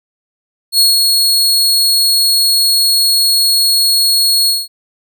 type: tone with ADSR envelope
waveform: sawtooth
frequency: 4325 Hz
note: C#8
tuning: 43 cents flat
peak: -3 dBFS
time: 0.72-4.68 s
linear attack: 72 ms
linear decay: 170 ms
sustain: -3 dB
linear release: 200 ms
effects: none